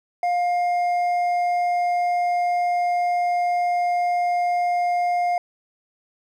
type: tone with hard clipping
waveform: triangle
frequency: 707 Hz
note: F5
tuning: 21 cents sharp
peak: -20 dBFS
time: 0.23-5.38 s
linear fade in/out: 2 ms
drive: 8 dB
effects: none